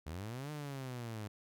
sawtooth linear two-way sweep, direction up then down, 70.9 to 152.6 to 102.2 Hz, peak -37 dBFS, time 0.06-1.28 s, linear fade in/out 10 ms, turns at 0.51 s, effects none

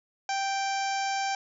harmonic tone, 784 Hz, G5, in tune, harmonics 1 / 2 / 3 / 4 / 5 / 6 / 7 / 8 / 9, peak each -28 / -36 / -37 / -43 / -46 / -43 / -40 / -42 / -46 dBFS, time 0.29-1.35 s, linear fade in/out 2 ms, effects none

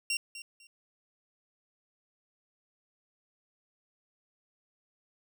20% pulse tone with echo, 2754 Hz, F7, 25 cents flat, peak -24 dBFS, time 0.1-0.17 s, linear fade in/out 2 ms, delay 250 ms, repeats 2, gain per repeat -13 dB, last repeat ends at 0.67 s, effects none

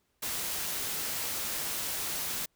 white noise, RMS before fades -34 dBFS, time 0.22-2.46 s, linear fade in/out 10 ms, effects pink hiss -75 dBFS RMS until 2.55 s

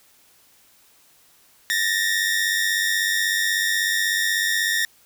sawtooth tone pair together, 1780 / 1876.3 Hz, A6 / A#6, +20 / +11 cents, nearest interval minor second, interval 91 cents, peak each -19 dBFS, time 1.7-4.85 s, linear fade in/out 0 ms, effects white hiss -56 dBFS RMS until 5.05 s

